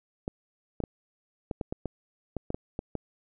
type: clicks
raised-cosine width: 2 ms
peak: -18 dBFS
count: 12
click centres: 0.279 / 0.803 / 0.838 / 1.512 / 1.612 / 1.725 / 1.857 / 2.367 / 2.504 / 2.545 / 2.791 / 2.953 s
effects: none